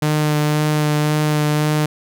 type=tone with vibrato; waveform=sawtooth; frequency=151 Hz; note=D3; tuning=48 cents sharp; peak=-11 dBFS; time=0.02-1.86 s; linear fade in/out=5 ms; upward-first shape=sine; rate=1.9 Hz; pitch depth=14 cents each way; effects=none